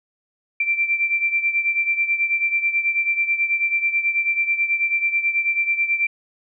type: beating tone pair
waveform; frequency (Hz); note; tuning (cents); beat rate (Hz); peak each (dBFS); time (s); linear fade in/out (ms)
sine; 2349 / 2358.2; D7 / D7; 0 / +7; 9.2; -19 / -24; 0.6-6.07; 5
effects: none